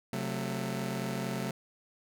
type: chord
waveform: sawtooth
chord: F# diminished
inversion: second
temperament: just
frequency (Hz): 133.2 / 185 / 222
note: C3 / F#3 / A3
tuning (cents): +31 / 0 / +16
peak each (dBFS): -33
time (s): 0.13-1.51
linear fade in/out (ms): 2
effects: none